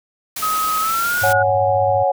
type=noise; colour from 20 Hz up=white; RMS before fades=-26 dBFS; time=0.36-1.33 s; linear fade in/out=5 ms
type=tone with pitch glide; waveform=sine; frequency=1267 to 1447 Hz; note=D#6 to F#6; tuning=+31 to -39 cents; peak=-17 dBFS; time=0.42-1.43 s; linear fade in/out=10 ms; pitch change=+230 cents; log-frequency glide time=0.78-1.18 s
type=tone with tremolo; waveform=sine; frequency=102 Hz; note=G#2; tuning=31 cents flat; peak=-23 dBFS; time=1.21-2.04 s; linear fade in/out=20 ms; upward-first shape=sine; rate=15 Hz; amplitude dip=45%
type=chord; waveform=sine; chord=C# suspended fourth; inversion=none; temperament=equal; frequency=554.4 / 740 / 830.6 Hz; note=C#5 / F#5 / G#5; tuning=0 / 0 / 0 cents; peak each=-17 / -17 / -21 dBFS; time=1.23-2.12 s; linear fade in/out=10 ms
effects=none